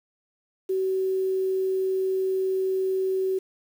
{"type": "tone with quantisation", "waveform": "sine", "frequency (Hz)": 378.9, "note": "F#4", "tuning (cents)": 41, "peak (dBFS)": -22, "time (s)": [0.69, 3.39], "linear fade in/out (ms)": 10, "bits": 8, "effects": []}